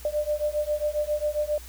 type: beating tone pair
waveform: sine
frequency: 594 / 601.4 Hz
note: D5 / D5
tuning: +20 / +41 cents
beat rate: 7.4 Hz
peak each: -27 dBFS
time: 0.05-1.58 s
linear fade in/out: 2 ms
effects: added 60 Hz sine -42 dBFS peak until 1.68 s + white hiss -47 dBFS RMS until 1.68 s